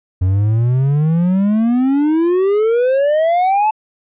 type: exponential sweep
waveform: triangle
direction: up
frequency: 90 to 880 Hz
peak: -9 dBFS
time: 0.21-3.71 s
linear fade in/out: 10 ms
effects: resampled to 8000 Hz